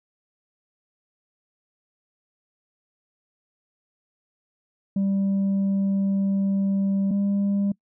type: tone pair in turn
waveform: sine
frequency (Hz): 196 / 200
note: G3 / G3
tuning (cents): 0 / +35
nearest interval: unison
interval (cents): 35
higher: second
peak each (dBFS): -17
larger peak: neither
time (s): 4.96-7.11 / 7.11-7.72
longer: first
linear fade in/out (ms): 5
effects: noise-tail reverb RT60 0.1 s tail -25 dB re dry + tanh soft clip ceiling -19 dBFS